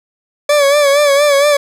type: tone with vibrato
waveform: 40% pulse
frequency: 573 Hz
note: D5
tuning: 43 cents flat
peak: -7 dBFS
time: 0.49-1.57 s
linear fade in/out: 5 ms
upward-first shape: sine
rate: 4.3 Hz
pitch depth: 62 cents each way
effects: low-pass 12000 Hz 12 dB/octave + 8-bit